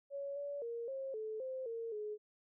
sine tone with pitch steps, 560 / 571 / 467.3 / 537 / 435.3 / 521 / 458.4 / 422.6 Hz, C#5 / D5 / A#4 / C5 / A4 / C5 / A#4 / G#4, +18 / -49 / +4 / +45 / -19 / -7 / -29 / +30 cents, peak -39 dBFS, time 0.1-2.18 s, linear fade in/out 50 ms, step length 260 ms, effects none

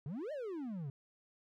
triangle exponential two-way sweep, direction up then down, 129.3 to 635 to 129.3 Hz, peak -37 dBFS, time 0.06-0.9 s, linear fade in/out 2 ms, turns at 0.32 s, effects none

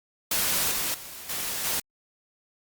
white noise with level steps, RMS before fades -25 / -28 / -41 / -31 / -27 dBFS, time 0.31-1.8 s, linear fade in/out 5 ms, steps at 0.71 / 0.94 / 1.29 / 1.64 s, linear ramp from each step 5 ms, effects Opus 48 kbps

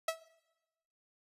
sawtooth tone with exponential decay, 650 Hz, E5, 24 cents flat, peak -24 dBFS, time 0.08-0.19 s, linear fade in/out 5 ms, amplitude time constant 23 ms, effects noise-tail reverb RT60 1.0 s tail -19 dB re dry + resampled to 32000 Hz

